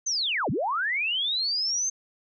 sine linear two-way sweep, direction down then up, 6370 to 103.83 to 6370 Hz, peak -24 dBFS, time 0.06-1.9 s, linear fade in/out 10 ms, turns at 0.5 s, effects none

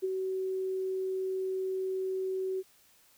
sine tone with ADSR envelope, 377.8 Hz, F#4, 36 cents sharp, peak -26 dBFS, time 0.02-2.63 s, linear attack 23 ms, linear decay 25 ms, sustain -4 dB, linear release 38 ms, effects white hiss -63 dBFS RMS until 3.17 s

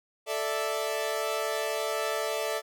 sawtooth chord, A suspended fourth, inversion none, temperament equal, 440 / 587.3 / 659.3 Hz, A4 / D5 / E5, 0 / 0 / 0 cents, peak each -29 dBFS, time 0.26-2.62 s, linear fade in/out 50 ms, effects none

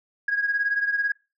sine beating tone pair, 1645 / 1663 Hz, G#6 / G#6, -17 / +2 cents, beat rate 18 Hz, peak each -22 / -27 dBFS, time 0.28-1.12 s, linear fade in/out 5 ms, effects noise-tail reverb RT60 0.3 s tail -26 dB re dry + tanh soft clip ceiling -14 dBFS

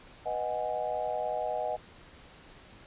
sine chord, G# minor seventh, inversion first, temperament equal, 493.9 / 622.3 / 740 / 830.6 Hz, B4 / D#5 / F#5 / G#5, 0 / 0 / 0 / 0 cents, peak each -38 / -33 / -34 / -38 dBFS, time 0.25-1.77 s, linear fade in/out 20 ms, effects pink hiss -53 dBFS RMS until 2.86 s + resampled to 8000 Hz

